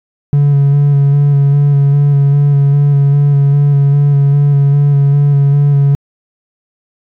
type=tone with vibrato; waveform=triangle; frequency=141.9 Hz; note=C#3; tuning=41 cents sharp; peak=-3 dBFS; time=0.33-5.95 s; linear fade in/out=0 ms; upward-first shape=square; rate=2.5 Hz; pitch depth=18 cents each way; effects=tanh soft clip ceiling 0 dBFS